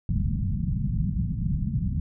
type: low-pass noise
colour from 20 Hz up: white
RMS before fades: -26 dBFS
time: 0.09-2 s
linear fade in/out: 2 ms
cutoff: 200 Hz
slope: 48 dB/octave
effects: none